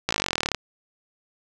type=slowing click train; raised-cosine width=0.2 ms; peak=-5 dBFS; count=21; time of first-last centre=0.09-0.547 s; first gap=17 ms; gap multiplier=1.03; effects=none